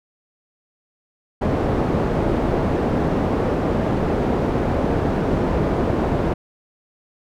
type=low-pass noise; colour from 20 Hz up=white; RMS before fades=-20 dBFS; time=1.41-6.34 s; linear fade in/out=10 ms; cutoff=470 Hz; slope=12 dB/octave; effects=none